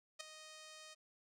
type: tone with ADSR envelope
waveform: 5% pulse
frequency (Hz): 622.3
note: D#5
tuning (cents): 0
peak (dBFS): -30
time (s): 0.19-0.95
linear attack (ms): 16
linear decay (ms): 7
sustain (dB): -12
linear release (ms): 21
effects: low-pass 12000 Hz 12 dB/octave